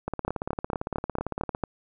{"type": "two click trains", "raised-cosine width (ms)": 1, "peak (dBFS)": [-15, -13], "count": [27, 7], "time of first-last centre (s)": [[0.08, 1.549], [0.28, 1.637]], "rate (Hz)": [17.7, 4.42], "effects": []}